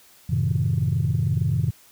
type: chord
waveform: sine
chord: F# diminished seventh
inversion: none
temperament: just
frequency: 92.5 / 111 / 133.2 / 159.84 Hz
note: F#2 / A2 / C3 / Eb3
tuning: 0 / +16 / +31 / +47 cents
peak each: -25 / -24 / -23 / -25 dBFS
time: 0.29-1.71 s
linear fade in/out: 10 ms
effects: tanh soft clip ceiling -12 dBFS + white hiss -53 dBFS RMS until 1.91 s

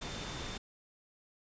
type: tone in noise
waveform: sine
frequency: 3578 Hz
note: A7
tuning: 28 cents sharp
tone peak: -49 dBFS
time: 0.01-0.58 s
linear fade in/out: 10 ms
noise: pink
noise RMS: -41 dBFS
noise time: 0.01-0.58 s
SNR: -11 dB
effects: resampled to 16000 Hz

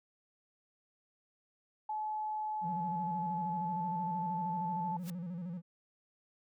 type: tone with pitch glide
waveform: sine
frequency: 858 to 872.5 Hz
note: A5 to A5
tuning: -44 to -15 cents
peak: -34 dBFS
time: 1.89-4.97 s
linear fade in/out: 5 ms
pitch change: +29 cents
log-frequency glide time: 3.57-3.86 s
type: tone with vibrato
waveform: triangle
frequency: 175.2 Hz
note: F3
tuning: 6 cents sharp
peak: -36 dBFS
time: 2.61-5.62 s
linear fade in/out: 50 ms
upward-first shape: square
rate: 13 Hz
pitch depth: 84 cents each way
type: noise with exponential growth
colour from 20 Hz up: white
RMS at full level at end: -44 dBFS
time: 4.98-5.1 s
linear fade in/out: 1 ms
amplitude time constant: 26 ms
effects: none

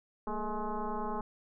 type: tone with frequency modulation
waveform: sine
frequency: 415.3 Hz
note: G#4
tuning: in tune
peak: -32 dBFS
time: 0.27-1.21 s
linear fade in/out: 2 ms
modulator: 215 Hz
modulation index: 3.4
effects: none

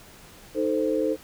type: chord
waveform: sine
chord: A diminished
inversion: second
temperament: equal with one note detuned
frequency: 311.1 / 440 / 521.1 Hz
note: Eb4 / A4 / C5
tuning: 0 / 0 / -7 cents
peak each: -26 dBFS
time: 0.54-1.17 s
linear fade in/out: 50 ms
effects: pink hiss -49 dBFS RMS until 1.23 s

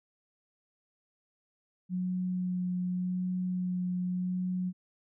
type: tone with vibrato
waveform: sine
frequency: 181.6 Hz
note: F#3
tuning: 32 cents flat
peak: -29 dBFS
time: 1.89-4.73 s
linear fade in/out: 50 ms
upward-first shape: sine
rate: 0.86 Hz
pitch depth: 11 cents each way
effects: none

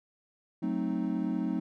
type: chord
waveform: triangle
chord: F# diminished seventh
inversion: none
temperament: equal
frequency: 185 / 220 / 261.6 / 311.1 Hz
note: F#3 / A3 / C4 / Eb4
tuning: 0 / 0 / 0 / 0 cents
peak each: -32 dBFS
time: 0.62-1.6 s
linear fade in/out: 10 ms
effects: none

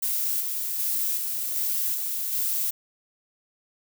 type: noise with tremolo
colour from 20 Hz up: violet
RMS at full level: -26 dBFS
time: 0.02-2.71 s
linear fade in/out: 10 ms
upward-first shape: square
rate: 1.3 Hz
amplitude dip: 30%
effects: none

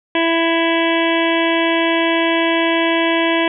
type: harmonic tone with a mistuned harmonic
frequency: 331.8 Hz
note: E4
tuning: 11 cents sharp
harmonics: 1 / 2 / 3 / 5 / 6 / 7 / 8 / 9 / 10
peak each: -17 / -20 / -22 / -24 / -25 / -25 / -26 / -27 / -27 dBFS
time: 0.15-3.48 s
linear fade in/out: 2 ms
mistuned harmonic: 7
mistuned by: -22 cents
effects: none

